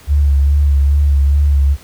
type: tone with vibrato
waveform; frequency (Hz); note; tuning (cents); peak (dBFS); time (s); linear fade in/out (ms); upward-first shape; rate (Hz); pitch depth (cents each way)
sine; 71; C#2; +42; -8; 0.07-1.77; 50; sine; 2.4; 38
effects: pink hiss -42 dBFS RMS until 1.83 s